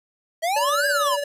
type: exponential two-way sweep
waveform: square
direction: up then down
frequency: 630 to 1661.2 to 934 Hz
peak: -21 dBFS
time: 0.42-1.17 s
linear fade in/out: 20 ms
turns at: 0.87 s
type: tone with tremolo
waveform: square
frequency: 574 Hz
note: D5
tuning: 40 cents flat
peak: -22 dBFS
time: 0.56-1.24 s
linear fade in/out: 5 ms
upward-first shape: sine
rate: 18 Hz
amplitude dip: 50%
effects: resampled to 32000 Hz + 9-bit